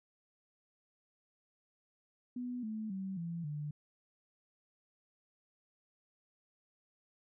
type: tone with pitch steps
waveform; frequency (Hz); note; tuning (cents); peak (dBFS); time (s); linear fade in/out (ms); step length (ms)
sine; 246.9 / 217.4 / 191.49 / 168.64 / 148.51; B3 / A3 / G3 / E3 / D3; 0 / -21 / -40 / +40 / +20; -37; 2.36-3.71; 5; 270
effects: none